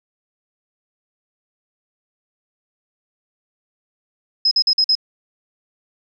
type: tone bursts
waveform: sine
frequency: 5110 Hz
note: D#8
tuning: 45 cents sharp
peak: -12 dBFS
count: 5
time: 4.45-4.953 s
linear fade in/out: 5 ms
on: 63 ms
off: 47 ms
effects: none